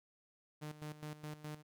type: tone with tremolo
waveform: sawtooth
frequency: 151.4 Hz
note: D#3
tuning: 47 cents flat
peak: -39 dBFS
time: 0.61-1.63 s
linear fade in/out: 20 ms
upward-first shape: square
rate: 4.8 Hz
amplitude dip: 75%
effects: none